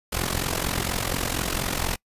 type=noise with amplitude modulation; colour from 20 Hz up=pink; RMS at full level=-23 dBFS; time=0.12-1.96 s; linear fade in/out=10 ms; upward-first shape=sine; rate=44.2 Hz; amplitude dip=80%; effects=noise-tail reverb RT60 0.1 s tail -25 dB re dry + resampled to 32000 Hz